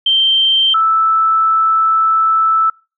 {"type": "tone pair in turn", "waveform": "sine", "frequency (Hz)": [3136, 1315.8], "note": ["G7", "E6"], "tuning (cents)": [0, -4], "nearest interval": "octave + minor third", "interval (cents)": 1504, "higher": "first", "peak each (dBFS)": -9, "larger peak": "neither", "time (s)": [[0.06, 0.74], [0.74, 2.7]], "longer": "second", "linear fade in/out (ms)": 5, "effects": ["noise-tail reverb RT60 0.3 s tail -25 dB re dry"]}